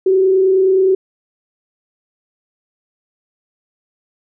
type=tone with frequency modulation; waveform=sine; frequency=379.6 Hz; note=F#4; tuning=44 cents sharp; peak=-9 dBFS; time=0.06-0.95 s; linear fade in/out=5 ms; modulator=29.5 Hz; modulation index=0.33; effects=none